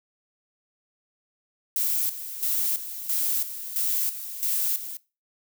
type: noise with tremolo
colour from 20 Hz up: violet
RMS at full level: -25 dBFS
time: 1.76-4.97 s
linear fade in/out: 2 ms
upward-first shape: square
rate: 1.5 Hz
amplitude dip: 70%
effects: noise-tail reverb RT60 0.3 s tail -21 dB re dry